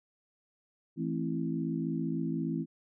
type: harmonic tone with a mistuned harmonic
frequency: 55 Hz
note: A1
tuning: in tune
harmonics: 3 / 4 / 5 / 6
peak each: -34 / -37 / -35 / -37 dBFS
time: 0.96-2.66 s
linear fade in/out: 50 ms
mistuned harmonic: 5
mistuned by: -56 cents
effects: none